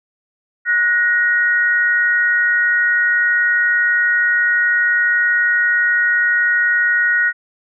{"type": "tone pair together", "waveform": "sine", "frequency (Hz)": [1461, 1881.6], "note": ["F#6", "A#6"], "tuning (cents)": [-22, 16], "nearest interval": "major third", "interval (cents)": 438, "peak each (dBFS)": -15, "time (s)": [0.65, 7.33], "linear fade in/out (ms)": 50, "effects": []}